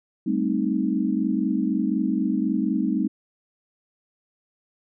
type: chord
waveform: sine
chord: A half-diminished seventh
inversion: third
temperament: equal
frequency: 196 / 220 / 261.6 / 311.1 Hz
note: G3 / A3 / C4 / Eb4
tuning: 0 / 0 / 0 / 0 cents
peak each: -26 dBFS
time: 0.26-3.08 s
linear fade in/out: 10 ms
effects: none